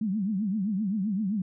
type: tone with vibrato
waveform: sine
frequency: 202.7 Hz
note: G#3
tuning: 42 cents flat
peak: -25 dBFS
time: 0.01-1.42 s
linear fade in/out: 5 ms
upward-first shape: triangle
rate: 7.7 Hz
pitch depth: 210 cents each way
effects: none